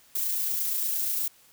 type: noise with amplitude modulation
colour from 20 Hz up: violet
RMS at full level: -27 dBFS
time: 0.15-1.28 s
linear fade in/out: 5 ms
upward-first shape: sine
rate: 28.5 Hz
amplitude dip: 25%
effects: white hiss -58 dBFS RMS until 1.52 s